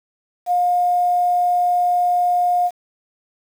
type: tone with quantisation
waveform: sine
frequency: 712 Hz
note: F5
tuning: 33 cents sharp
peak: -14 dBFS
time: 0.46-2.71 s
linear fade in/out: 50 ms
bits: 7
effects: none